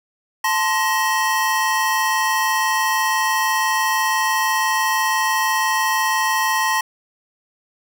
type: tone cluster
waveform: square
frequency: 880 / 1046 / 1886 Hz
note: A5 / C6 / A#6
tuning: 0 / -1 / +20 cents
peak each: -22 dBFS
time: 0.44-6.81 s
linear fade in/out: 5 ms
effects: none